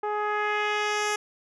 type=tone with low-pass filter sweep; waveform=10% pulse; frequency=419.2 Hz; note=G#4; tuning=16 cents sharp; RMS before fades=-27 dBFS; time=0.03-1.16 s; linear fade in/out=5 ms; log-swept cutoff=840 to 8400 Hz; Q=1.2; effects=none